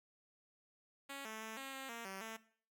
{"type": "tone with pitch steps", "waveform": "5% pulse", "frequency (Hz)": [277, 219.1, 220.7, 270.1, 267.6, 232.4, 192.4, 223], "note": ["C#4", "A3", "A3", "C#4", "C4", "A#3", "G3", "A3"], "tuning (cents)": [-1, -7, 5, -45, 39, -5, -32, 23], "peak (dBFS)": -34, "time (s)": [1.09, 2.37], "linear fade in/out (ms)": 10, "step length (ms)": 160, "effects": ["noise-tail reverb RT60 0.5 s tail -18 dB re dry"]}